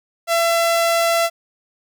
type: tone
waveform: sawtooth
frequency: 673 Hz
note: E5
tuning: 36 cents sharp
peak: -11 dBFS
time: 0.27-1.3 s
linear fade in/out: 50 ms
effects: none